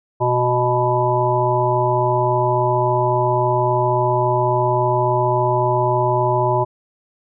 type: harmonic tone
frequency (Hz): 123.6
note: B2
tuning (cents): +2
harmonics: 1 / 3 / 5 / 7 / 8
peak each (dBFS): -21 / -21 / -21 / -21 / -21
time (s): 0.2-6.65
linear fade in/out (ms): 20
effects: none